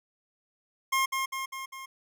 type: tone with echo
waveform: 25% pulse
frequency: 1068 Hz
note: C6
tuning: 35 cents sharp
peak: -20 dBFS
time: 0.92-1.06 s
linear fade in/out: 10 ms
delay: 200 ms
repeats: 4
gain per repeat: -4 dB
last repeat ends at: 1.86 s
effects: none